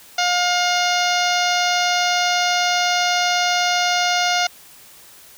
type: harmonic tone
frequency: 712 Hz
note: F5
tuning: 33 cents sharp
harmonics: 1 / 2 / 3 / 4 / 5 / 6 / 7 / 8 / 9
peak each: -20 / -23 / -25 / -26 / -27 / -28 / -28 / -29 / -30 dBFS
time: 0.18-4.47 s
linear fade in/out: 5 ms
effects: white hiss -45 dBFS RMS until 5.37 s